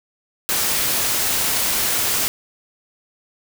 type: noise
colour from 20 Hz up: white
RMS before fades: -20 dBFS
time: 0.49-2.28 s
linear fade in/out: 0 ms
effects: none